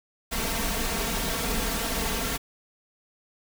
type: noise with comb filter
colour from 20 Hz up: pink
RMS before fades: -28 dBFS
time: 0.31-2.38 s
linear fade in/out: 20 ms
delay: 4.4 ms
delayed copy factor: +0.85
effects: none